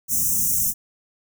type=band-stop noise; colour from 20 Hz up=white; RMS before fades=-21 dBFS; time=0.08-0.74 s; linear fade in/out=50 ms; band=250 to 5700 Hz; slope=96 dB/octave; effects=none